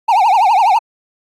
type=tone with vibrato; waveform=triangle; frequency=830 Hz; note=G#5; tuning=1 cent flat; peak=-6 dBFS; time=0.08-0.79 s; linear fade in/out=10 ms; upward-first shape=triangle; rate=12 Hz; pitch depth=260 cents each way; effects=AAC 48 kbps